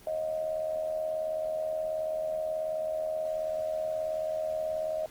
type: tone with amplitude modulation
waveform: sine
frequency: 629 Hz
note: D#5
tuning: 19 cents sharp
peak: -26 dBFS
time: 0.07-5.06 s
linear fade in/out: 2 ms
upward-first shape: sine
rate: 78.6 Hz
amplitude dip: 65%
effects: pink hiss -54 dBFS RMS until 5.1 s + Opus 24 kbps